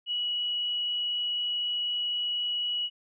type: tone with frequency modulation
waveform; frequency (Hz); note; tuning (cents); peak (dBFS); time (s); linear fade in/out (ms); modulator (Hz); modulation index
sine; 2926; F#7; -20; -27; 0.06-2.9; 50; 30.4; 0.28
effects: none